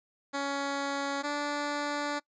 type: tone pair in turn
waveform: 10% pulse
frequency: 279.6 / 291.2 Hz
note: C#4 / D4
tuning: +15 / -15 cents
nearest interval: minor second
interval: 70 cents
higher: second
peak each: -22 dBFS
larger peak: neither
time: 0.33-1.23 / 1.23-2.2 s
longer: second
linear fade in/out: 20 ms
effects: noise-tail reverb RT60 0.1 s tail -23 dB re dry + resampled to 16000 Hz